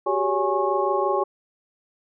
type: tone cluster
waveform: sine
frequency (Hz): 375.1 / 400.9 / 564 / 831 / 1091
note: F#4 / G4 / C#5 / G#5 / C#6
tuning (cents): +24 / +39 / +30 / +1 / -28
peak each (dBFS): -26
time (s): 0.06-1.24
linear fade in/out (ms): 10
effects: none